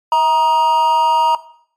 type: tone with amplitude modulation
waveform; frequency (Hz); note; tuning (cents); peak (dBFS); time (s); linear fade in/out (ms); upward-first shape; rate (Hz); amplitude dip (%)
triangle; 944; A#5; +22; -5; 0.12-1.35; 2; sine; 299; 55
effects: noise-tail reverb RT60 0.6 s tail -17 dB re dry + MP3 64 kbps